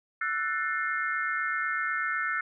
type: chord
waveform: sine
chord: F# half-diminished seventh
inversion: third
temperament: just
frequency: 1332 / 1480 / 1776 / 2131 Hz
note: E6 / F#6 / A6 / C7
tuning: +18 / 0 / +16 / +31 cents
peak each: -32 / -32 / -32 / -35 dBFS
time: 0.21-2.41 s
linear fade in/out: 5 ms
effects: none